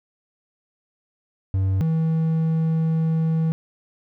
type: tone pair in turn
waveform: triangle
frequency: 95.7 / 161.24 Hz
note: G2 / E3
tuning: -41 / -38 cents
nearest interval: major sixth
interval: 903 cents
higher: second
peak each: -16 dBFS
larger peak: neither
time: 1.54-1.81 / 1.81-3.52 s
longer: second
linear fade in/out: 0 ms
effects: none